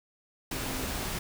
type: tone in noise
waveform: sine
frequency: 260 Hz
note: C4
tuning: 11 cents flat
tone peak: -41 dBFS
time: 0.51-0.92 s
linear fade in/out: 5 ms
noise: pink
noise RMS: -34 dBFS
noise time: 0.51-1.19 s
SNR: -10 dB
effects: none